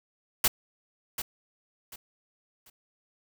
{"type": "noise with echo", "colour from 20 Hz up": "white", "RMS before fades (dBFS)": -22, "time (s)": [0.44, 0.48], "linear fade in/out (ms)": 5, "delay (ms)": 740, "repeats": 3, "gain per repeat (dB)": -11, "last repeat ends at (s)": 2.7, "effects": []}